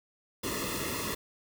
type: noise with comb filter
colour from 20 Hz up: pink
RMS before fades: -34 dBFS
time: 0.43-1.15 s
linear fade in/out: 10 ms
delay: 1.3 ms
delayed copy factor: -0.95
effects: none